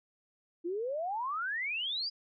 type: exponential sweep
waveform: sine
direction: up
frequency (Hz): 329 to 4978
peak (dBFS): -32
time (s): 0.64-2.1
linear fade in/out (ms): 20
effects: none